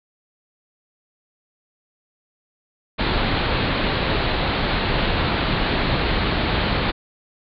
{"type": "low-pass noise", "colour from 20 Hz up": "pink", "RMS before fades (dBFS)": -21, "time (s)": [2.98, 6.92], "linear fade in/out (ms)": 20, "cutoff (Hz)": 4400, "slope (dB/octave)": 96, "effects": []}